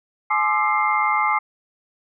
sine tone cluster, 849 / 1050 / 1197 / 1315 / 2105 Hz, G#5 / C6 / D6 / E6 / C7, +38 / +6 / +33 / -5 / +10 cents, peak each -22 / -27 / -21 / -28 / -23 dBFS, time 0.3-1.39 s, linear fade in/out 10 ms, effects none

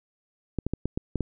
clicks, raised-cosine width 3 ms, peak -14 dBFS, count 7, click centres 0.587 / 0.666 / 0.736 / 0.856 / 0.975 / 1.157 / 1.207 s, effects none

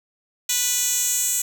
10% pulse tone with high-pass filter sweep, 492.9 Hz, B4, 3 cents flat, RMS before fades -22 dBFS, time 0.49-1.42 s, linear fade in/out 5 ms, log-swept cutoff 5000 to 7600 Hz, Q 1.8, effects none

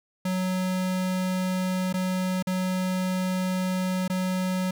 square tone with dropouts, 185 Hz, F#3, in tune, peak -25 dBFS, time 0.25-4.71 s, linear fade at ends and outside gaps 5 ms, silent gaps 1.928-1.939 / 2.426-2.47 / 4.079-4.098 s, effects none

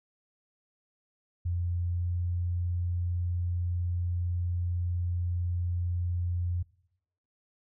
sine tone with pitch glide, 87.31 to 87.82 Hz, F2 to F2, 0 to +10 cents, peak -27 dBFS, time 1.45-6.63 s, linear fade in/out 10 ms, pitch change +10 cents, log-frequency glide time 1.9-2.1 s, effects noise-tail reverb RT60 0.8 s tail -22 dB re dry

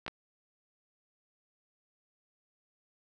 clicks, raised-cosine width 0.3 ms, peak -21 dBFS, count 2, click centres 0.064 / 0.08 s, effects none

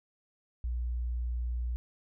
sine tone, 60.1 Hz, B1, 46 cents flat, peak -30 dBFS, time 0.64-1.76 s, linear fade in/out 0 ms, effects none

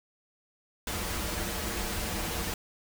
pink noise with comb filter, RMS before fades -33 dBFS, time 0.87-2.54 s, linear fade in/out 2 ms, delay 7.5 ms, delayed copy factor -0.7, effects none

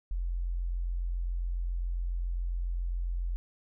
sine tone, 43.65 Hz, F1, in tune, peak -29 dBFS, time 0.11-3.36 s, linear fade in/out 0 ms, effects none

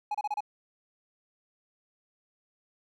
triangle tone bursts, 837 Hz, G#5, 13 cents sharp, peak -26 dBFS, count 5, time 0.11-0.406 s, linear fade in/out 5 ms, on 36 ms, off 29 ms, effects none

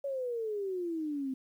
sine exponential sweep, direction down, 566 to 258.1 Hz, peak -32 dBFS, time 0.04-1.34 s, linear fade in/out 5 ms, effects 11-bit

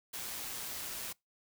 white noise with amplitude modulation, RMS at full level -40 dBFS, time 0.13-1.13 s, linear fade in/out 10 ms, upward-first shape sine, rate 122 Hz, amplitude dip 25%, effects noise-tail reverb RT60 0.2 s tail -25 dB re dry

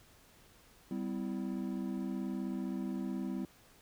triangle tone cluster, 195.1 / 254.1 / 329.8 Hz, G3 / B3 / E4, -8 / +49 / +1 cents, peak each -36 / -37 / -40 dBFS, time 0.91-3.45 s, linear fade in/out 2 ms, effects pink hiss -62 dBFS RMS until 3.81 s

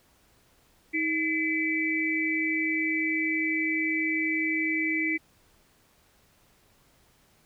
sine tone cluster, 318.5 / 2017 / 2306 Hz, D#4 / B6 / D7, +41 / +36 / -32 cents, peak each -29 dBFS, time 0.93-5.18 s, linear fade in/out 20 ms, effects pink hiss -63 dBFS RMS until 7.45 s

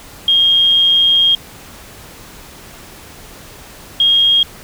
sine tone pair in turn, 3237 / 3252 Hz, G#7 / G#7, -45 / -37 cents, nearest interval unison, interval 8 cents, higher second, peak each -8 / -8 dBFS, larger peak neither, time 0.28-1.35 / 4-4.43 s, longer first, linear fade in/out 2 ms, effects pink hiss -37 dBFS RMS until 4.63 s

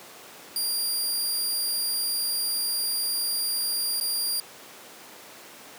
20% pulse tone with dropouts, 4783 Hz, D8, 31 cents sharp, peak -19 dBFS, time 0.56-4.4 s, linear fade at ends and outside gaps 1 ms, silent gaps 4-4.01 s, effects pink hiss -45 dBFS RMS until 5.78 s + high-pass 300 Hz 12 dB/octave

